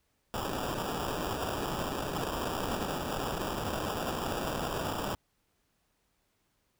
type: noise with sample-and-hold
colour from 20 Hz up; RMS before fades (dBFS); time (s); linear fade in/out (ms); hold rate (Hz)
white; -34; 0.34-5.15; 0; 2100
effects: pink hiss -75 dBFS RMS until 6.79 s